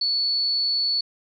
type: tone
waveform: sine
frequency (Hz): 4435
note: C#8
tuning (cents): 0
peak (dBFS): -20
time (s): 0.01-1.01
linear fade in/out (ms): 5
effects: none